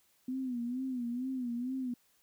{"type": "tone with vibrato", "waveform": "sine", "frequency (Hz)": 249.8, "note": "B3", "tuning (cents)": 20, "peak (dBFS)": -33, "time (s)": [0.28, 1.94], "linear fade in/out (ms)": 5, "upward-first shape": "sine", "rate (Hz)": 2.2, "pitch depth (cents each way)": 99, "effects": ["white hiss -70 dBFS RMS until 2.22 s"]}